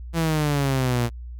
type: exponential sweep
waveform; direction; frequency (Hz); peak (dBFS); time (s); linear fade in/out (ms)
sawtooth; down; 168.5 to 116.54; -16; 0.13-1.1; 50
effects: added 60 Hz sine -33 dBFS peak until 1.39 s